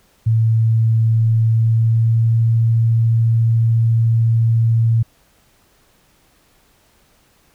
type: tone with pitch glide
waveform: sine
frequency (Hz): 112.6 to 114.24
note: A2 to A#2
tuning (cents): +40 to -35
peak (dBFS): -11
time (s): 0.26-5.03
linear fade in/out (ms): 10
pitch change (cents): +25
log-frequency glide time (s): 1.35-2.4
effects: pink hiss -56 dBFS RMS until 7.54 s